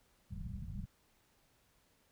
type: low-pass noise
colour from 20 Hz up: pink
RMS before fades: -43 dBFS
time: 0.3-0.86 s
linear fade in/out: 20 ms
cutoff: 210 Hz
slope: 96 dB/octave
effects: pink hiss -72 dBFS RMS until 2.11 s